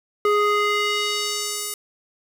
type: tone with band-pass filter sweep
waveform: square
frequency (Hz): 415.3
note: G#4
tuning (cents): 0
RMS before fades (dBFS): -22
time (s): 0.25-1.74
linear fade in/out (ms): 2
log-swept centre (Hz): 910 to 11000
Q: 1.1
effects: 7-bit